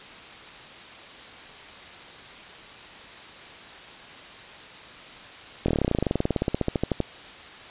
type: slowing click train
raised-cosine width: 2 ms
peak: -9 dBFS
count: 29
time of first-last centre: 5.66-7.003 s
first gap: 23 ms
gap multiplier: 1.05
effects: white hiss -43 dBFS RMS until 7.7 s + resampled to 8000 Hz